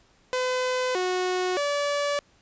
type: tone with pitch steps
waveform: sawtooth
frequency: 507 / 366.1 / 576 Hz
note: B4 / F#4 / D5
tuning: +45 / -18 / -34 cents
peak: -20 dBFS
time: 0.33-2.19 s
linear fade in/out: 0 ms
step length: 620 ms
effects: pink hiss -61 dBFS RMS until 2.41 s + resampled to 16000 Hz